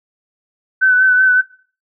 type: tone with vibrato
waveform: sine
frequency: 1512 Hz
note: F#6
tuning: 37 cents sharp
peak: -8 dBFS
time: 0.81-1.42 s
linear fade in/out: 20 ms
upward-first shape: sine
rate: 5.3 Hz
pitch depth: 28 cents each way
effects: noise-tail reverb RT60 0.4 s tail -17 dB re dry